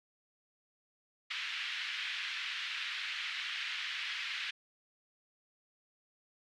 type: band-pass noise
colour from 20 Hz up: white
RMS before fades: -39 dBFS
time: 1.3-4.51 s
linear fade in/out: 10 ms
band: 1600 to 3400 Hz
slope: 24 dB/octave
effects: none